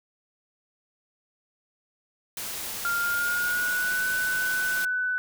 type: noise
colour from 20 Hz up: white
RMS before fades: -34 dBFS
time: 2.37-4.85 s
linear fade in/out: 2 ms
type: tone with pitch glide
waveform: sine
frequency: 1396.9 to 1497.2 Hz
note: F6 to F#6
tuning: 0 to +20 cents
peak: -24 dBFS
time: 2.85-5.18 s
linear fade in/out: 0 ms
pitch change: +120 cents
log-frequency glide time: 2.96-4.04 s
effects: none